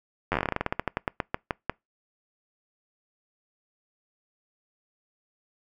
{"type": "slowing click train", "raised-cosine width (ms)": 0.5, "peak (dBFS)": -10, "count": 23, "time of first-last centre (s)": [0.32, 1.696], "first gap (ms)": 10, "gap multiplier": 1.15, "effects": ["noise-tail reverb RT60 0.2 s tail -26 dB re dry"]}